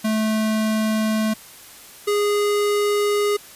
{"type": "tone pair in turn", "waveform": "square", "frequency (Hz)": [217.6, 412.2], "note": ["A3", "G#4"], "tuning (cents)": [-19, -13], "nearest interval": "major seventh", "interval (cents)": 1106, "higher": "second", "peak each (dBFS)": [-19, -18], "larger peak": "second", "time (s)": [[0.04, 1.34], [2.07, 3.37]], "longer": "neither", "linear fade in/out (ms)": 10, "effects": ["white hiss -43 dBFS RMS until 3.55 s", "resampled to 32000 Hz"]}